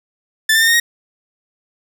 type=tone with pitch steps; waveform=sawtooth; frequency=1760 / 1788.7 / 1817.9 / 1847.5 / 1877.6 Hz; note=A6 / A6 / A#6 / A#6 / A#6; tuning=0 / +28 / -44 / -16 / +12 cents; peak=-7 dBFS; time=0.49-0.8 s; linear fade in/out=5 ms; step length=62 ms; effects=none